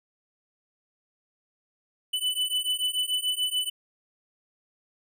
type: beating tone pair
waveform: square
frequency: 2989 / 2995.9 Hz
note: F#7 / F#7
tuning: +17 / +21 cents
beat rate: 6.9 Hz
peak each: -29 dBFS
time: 2.13-3.7 s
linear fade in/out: 10 ms
effects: none